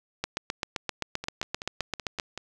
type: two click trains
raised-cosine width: 0.2 ms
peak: -11 / -18 dBFS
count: 16 / 7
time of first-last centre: 0.24-2.198 / 1.24-2.376 s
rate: 7.66 / 5.28 Hz
effects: none